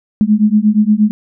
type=beating tone pair; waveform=sine; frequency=207.7 / 216.2 Hz; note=G#3 / A3; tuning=0 / -30 cents; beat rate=8.5 Hz; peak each=-11 dBFS; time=0.21-1.11 s; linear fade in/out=0 ms; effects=none